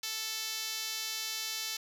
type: tone with band-pass filter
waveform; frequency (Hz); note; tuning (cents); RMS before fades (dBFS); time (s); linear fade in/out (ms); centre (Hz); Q
5% pulse; 440; A4; 0; -37; 0.03-1.77; 5; 7500; 0.8
effects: none